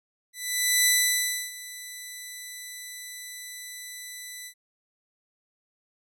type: tone with ADSR envelope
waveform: 10% pulse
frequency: 1990 Hz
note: B6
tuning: 13 cents sharp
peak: -9 dBFS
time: 0.33-4.54 s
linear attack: 530 ms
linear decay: 650 ms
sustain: -20 dB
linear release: 75 ms
effects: none